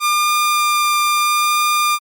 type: tone with vibrato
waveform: sawtooth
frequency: 1200 Hz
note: D6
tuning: 37 cents sharp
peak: -10 dBFS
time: 0-1.99 s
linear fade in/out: 50 ms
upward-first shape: triangle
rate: 0.76 Hz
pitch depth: 8 cents each way
effects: Opus 48 kbps